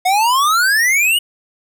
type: exponential sweep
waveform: square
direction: up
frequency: 717 to 2960 Hz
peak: -12 dBFS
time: 0.05-1.19 s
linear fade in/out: 10 ms
effects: none